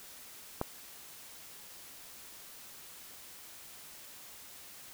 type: click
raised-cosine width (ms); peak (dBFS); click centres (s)
1; -17; 0.614
effects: white hiss -51 dBFS RMS until 4.93 s

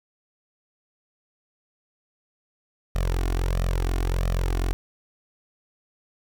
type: tone with flanger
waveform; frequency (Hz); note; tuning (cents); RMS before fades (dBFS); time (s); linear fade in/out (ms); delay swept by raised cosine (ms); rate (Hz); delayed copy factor
sawtooth; 44.07; F1; +16; -24; 2.95-4.73; 0; 1.6 to 2.8; 1.5; +0.75
effects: 10-bit

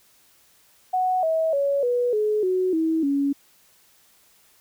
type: tone with pitch steps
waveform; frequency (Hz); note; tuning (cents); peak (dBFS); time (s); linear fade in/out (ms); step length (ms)
sine; 740 / 644.2 / 560.8 / 488.2 / 425 / 370 / 322.1 / 280.4; F#5 / E5 / C#5 / B4 / G#4 / F#4 / E4 / C#4; 0 / -40 / +20 / -20 / +40 / 0 / -40 / +20; -19; 0.93-3.33; 10; 300
effects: white hiss -58 dBFS RMS until 4.6 s

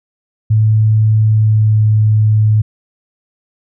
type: tone with pitch glide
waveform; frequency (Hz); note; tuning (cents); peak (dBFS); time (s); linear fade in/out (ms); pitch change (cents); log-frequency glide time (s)
sine; 108.8 to 107.67; A2 to A2; -19 to -37; -7; 0.5-2.62; 10; -18; 1.25-1.83
effects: none

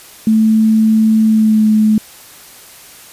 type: tone with pitch glide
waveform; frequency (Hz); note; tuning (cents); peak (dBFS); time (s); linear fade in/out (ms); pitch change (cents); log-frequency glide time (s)
sine; 219.7 to 215.6; A3 to A3; -2 to -35; -7; 0.27-1.98; 2; -33; 1.25-1.67
effects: white hiss -38 dBFS RMS until 3.12 s + resampled to 32000 Hz

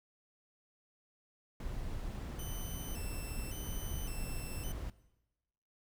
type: noise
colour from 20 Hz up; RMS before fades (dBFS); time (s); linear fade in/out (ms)
brown; -40; 1.6-4.9; 2
type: tone with vibrato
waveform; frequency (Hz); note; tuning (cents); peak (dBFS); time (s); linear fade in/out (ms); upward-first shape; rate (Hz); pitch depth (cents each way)
5% pulse; 2846; F7; +32; -39; 2.39-4.72; 2; square; 0.89; 110
effects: noise-tail reverb RT60 1.0 s tail -19 dB re dry

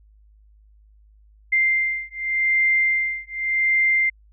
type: beating tone pair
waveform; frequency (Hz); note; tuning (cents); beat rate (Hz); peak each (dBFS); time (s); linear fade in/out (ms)
sine; 2093 / 2093.86; C7 / C7; 0 / +1; 0.86; -21; 1.52-4.1; 10
effects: added 52 Hz sine -50 dBFS peak until 4.32 s

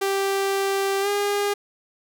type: tone with pitch glide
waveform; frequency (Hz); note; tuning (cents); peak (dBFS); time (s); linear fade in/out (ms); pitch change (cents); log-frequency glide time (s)
sawtooth; 392 to 407; G4 to G#4; 0 to -35; -17; 0.01-1.54; 10; +65; 1.01-1.08
effects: none

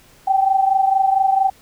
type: tone pair together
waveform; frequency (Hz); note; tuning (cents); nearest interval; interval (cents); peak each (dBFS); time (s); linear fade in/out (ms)
sine; 770 / 794.4; G5 / G5; -31 / +23; minor second; 54; -14 / -19; 0.27-1.5; 10
effects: pink hiss -50 dBFS RMS until 1.61 s

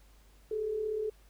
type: tone pair together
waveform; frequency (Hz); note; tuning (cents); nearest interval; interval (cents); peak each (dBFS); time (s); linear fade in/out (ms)
sine; 396.1 / 432.7; G4 / A4; +18 / -29; major second; 153; -40 / -31; 0.51-1.1; 5
effects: added 50 Hz sine -57 dBFS peak until 1.29 s + pink hiss -65 dBFS RMS until 1.29 s

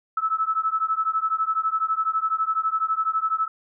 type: beating tone pair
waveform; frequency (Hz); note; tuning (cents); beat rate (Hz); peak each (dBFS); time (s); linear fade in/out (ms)
sine; 1300 / 1312; E6 / E6; -24 / -9; 12; -24; 0.17-3.48; 5
effects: none

